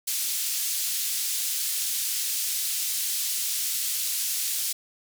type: band-pass noise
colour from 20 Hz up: white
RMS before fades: -28 dBFS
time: 0.07-4.73 s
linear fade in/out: 10 ms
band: 3600 to 15000 Hz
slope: 12 dB/octave
effects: none